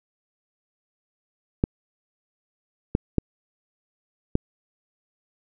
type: clicks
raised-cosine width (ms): 3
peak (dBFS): -6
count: 4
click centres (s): 1.639 / 2.951 / 3.183 / 4.354
effects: none